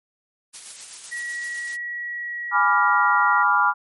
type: noise with tremolo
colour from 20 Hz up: blue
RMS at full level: -34 dBFS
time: 0.53-1.77 s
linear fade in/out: 20 ms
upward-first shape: square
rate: 7.9 Hz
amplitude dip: 30%
type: tone with pitch glide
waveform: sine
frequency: 1922 to 1907.6 Hz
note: B6 to A#6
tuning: -48 to +39 cents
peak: -27 dBFS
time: 1.11-3.44 s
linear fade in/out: 20 ms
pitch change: -13 cents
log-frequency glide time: 2.09-2.88 s
type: chord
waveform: sine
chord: G# diminished seventh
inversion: none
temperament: equal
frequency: 830.6 / 987.8 / 1174.7 / 1396.9 Hz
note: G#5 / B5 / D6 / F6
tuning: 0 / 0 / 0 / 0 cents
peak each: -23 / -21 / -21 / -19 dBFS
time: 2.51-3.74 s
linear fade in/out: 50 ms
effects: MP3 48 kbps